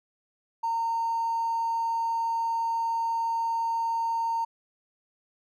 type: tone with hard clipping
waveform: triangle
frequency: 917 Hz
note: A#5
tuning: 29 cents flat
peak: -25 dBFS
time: 0.63-4.45 s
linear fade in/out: 10 ms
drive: 3 dB
effects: none